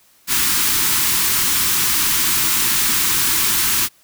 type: band-stop noise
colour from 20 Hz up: white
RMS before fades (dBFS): -17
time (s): 0.27-3.89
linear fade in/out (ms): 50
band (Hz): 390 to 900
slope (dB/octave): 48
effects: white hiss -54 dBFS RMS until 4.03 s